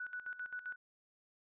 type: tone with tremolo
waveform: sine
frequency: 1480 Hz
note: F#6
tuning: in tune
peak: -39 dBFS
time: 0-0.76 s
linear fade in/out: 5 ms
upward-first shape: square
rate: 7.6 Hz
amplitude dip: 75%
effects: resampled to 8000 Hz